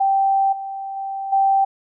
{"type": "tone with level steps", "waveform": "sine", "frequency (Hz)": 781, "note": "G5", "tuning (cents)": -7, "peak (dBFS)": [-14, -26, -24, -13], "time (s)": [0, 1.65], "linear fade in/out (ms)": 10, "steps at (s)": [0.52, 0.96, 1.32], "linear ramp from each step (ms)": 10, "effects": []}